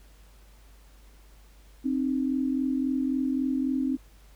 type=tone pair together; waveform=sine; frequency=262.7 / 306.4 Hz; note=C4 / D#4; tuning=+7 / -27 cents; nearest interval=minor third; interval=266 cents; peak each=-25 / -30 dBFS; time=1.84-3.97 s; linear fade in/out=20 ms; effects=added 50 Hz sine -51 dBFS peak until 4.35 s + pink hiss -60 dBFS RMS until 4.35 s